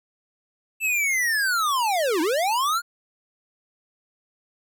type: linear two-way sweep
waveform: square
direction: down then up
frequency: 2668 to 296.4 to 1447 Hz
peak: -21 dBFS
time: 0.8-2.82 s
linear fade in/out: 50 ms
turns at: 2.21 s
effects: none